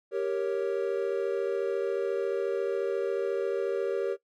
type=chord; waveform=triangle; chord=G diminished; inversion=none; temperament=equal; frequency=392 / 466.2 / 554.4 Hz; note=G4 / Bb4 / Db5; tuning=0 / 0 / 0 cents; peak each=-28 / -28 / -30 dBFS; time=0.11-4.17 s; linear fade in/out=50 ms; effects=noise-tail reverb RT60 0.1 s tail -17 dB re dry + MP3 96 kbps

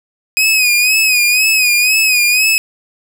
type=tone with vibrato; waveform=sawtooth; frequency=2505 Hz; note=D#7; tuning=11 cents sharp; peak=-6 dBFS; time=0.37-2.58 s; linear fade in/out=0 ms; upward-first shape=sine; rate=2 Hz; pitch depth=69 cents each way; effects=none

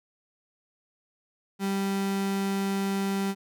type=tone; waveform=35% pulse; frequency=196 Hz; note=G3; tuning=in tune; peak=-24 dBFS; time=1.59-3.35 s; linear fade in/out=50 ms; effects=none

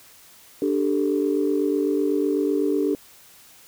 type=chord; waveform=sine; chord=D suspended fourth; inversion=none; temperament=equal; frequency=293.7 / 392 / 440 Hz; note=D4 / G4 / A4; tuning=0 / 0 / 0 cents; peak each=-22 / -23 / -25 dBFS; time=0.62-2.95 s; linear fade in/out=2 ms; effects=tanh soft clip ceiling -10 dBFS + white hiss -50 dBFS RMS until 3.67 s

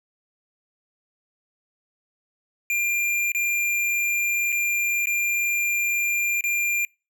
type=tone with dropouts; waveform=square; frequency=2393 Hz; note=D7; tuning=32 cents sharp; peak=-22 dBFS; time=2.7-6.85 s; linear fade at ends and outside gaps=1 ms; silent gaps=3.319-3.348 / 4.521-4.525 / 5.057-5.07 / 6.409-6.439 s; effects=noise-tail reverb RT60 0.3 s tail -26 dB re dry

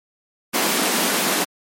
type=high-pass noise; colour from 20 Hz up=pink; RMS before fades=-20 dBFS; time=0.53-1.45 s; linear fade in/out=20 ms; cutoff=190 Hz; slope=48 dB/octave; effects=MP3 64 kbps

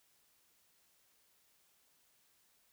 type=silence; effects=white hiss -72 dBFS RMS until 2.72 s

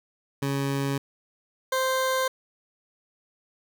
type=tone pair in turn; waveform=20% pulse; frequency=138.59 / 521.8 Hz; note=C#3 / C5; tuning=0 / -5 cents; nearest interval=octave + major seventh; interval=2295 cents; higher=second; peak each=-20 / -18 dBFS; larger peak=second; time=0.42-0.98 / 1.72-2.28 s; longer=neither; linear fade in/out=5 ms; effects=none

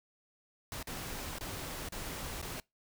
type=noise with dropouts; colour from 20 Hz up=pink; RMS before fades=-41 dBFS; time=0.72-2.6 s; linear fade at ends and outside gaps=1 ms; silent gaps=0.828-0.871 / 1.385-1.409 / 1.888-1.922 / 2.416-2.426 s; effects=noise-tail reverb RT60 0.2 s tail -24 dB re dry

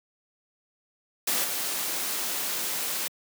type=noise with level steps; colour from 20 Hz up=white; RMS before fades=-26 / -30 dBFS; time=1.27-3.08 s; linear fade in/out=5 ms; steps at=1.44 s; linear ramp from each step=2 ms; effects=high-pass 200 Hz 12 dB/octave

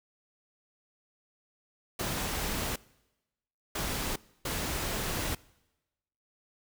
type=noise bursts at uneven times; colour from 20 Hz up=pink; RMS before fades=-33 dBFS; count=3; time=1.99-2.76 / 3.75-4.16 / 4.45-5.35 s; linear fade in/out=5 ms; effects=noise-tail reverb RT60 1.0 s tail -23 dB re dry

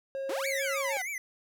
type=tone with pitch glide; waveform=triangle; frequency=541 to 547 Hz; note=C#5 to C#5; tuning=-42 to -23 cents; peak=-30 dBFS; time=0.15-0.97 s; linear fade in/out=0 ms; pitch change=+19 cents; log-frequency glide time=0.3-0.76 s
type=exponential two-way sweep; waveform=sawtooth; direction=up then down; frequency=290 to 2282 to 725 Hz; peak=-30 dBFS; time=0.29-1.02 s; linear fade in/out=5 ms; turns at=0.47 s
type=tone with vibrato; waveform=square; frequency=2152 Hz; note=C7; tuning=48 cents sharp; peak=-34 dBFS; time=0.44-1.18 s; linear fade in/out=2 ms; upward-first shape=sine; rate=6.4 Hz; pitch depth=140 cents each way
effects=none

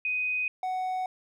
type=tone pair in turn; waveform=sine / triangle; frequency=2500 / 743.3 Hz; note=D#7 / F#5; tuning=+8 / +8 cents; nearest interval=octave + major sixth; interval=2100 cents; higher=first; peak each=-26 / -26 dBFS; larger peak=neither; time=0.05-0.48 / 0.63-1.06 s; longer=neither; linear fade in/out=2 ms; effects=none

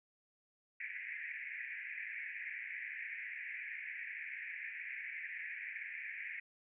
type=band-pass noise; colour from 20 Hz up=white; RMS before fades=-45 dBFS; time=0.8-6.4 s; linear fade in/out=5 ms; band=1700 to 2400 Hz; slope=96 dB/octave; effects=none

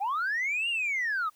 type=linear two-way sweep; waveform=sine; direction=up then down; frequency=740 to 2854 to 1195 Hz; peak=-25 dBFS; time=0-1.3 s; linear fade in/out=20 ms; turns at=0.69 s; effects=tanh soft clip ceiling -24 dBFS + white hiss -65 dBFS RMS until 1.35 s

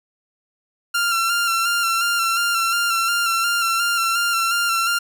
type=tone with vibrato; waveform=sawtooth; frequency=1375 Hz; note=F6; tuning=27 cents flat; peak=-14 dBFS; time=0.94-4.99 s; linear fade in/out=10 ms; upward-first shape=square; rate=2.8 Hz; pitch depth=27 cents each way; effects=none

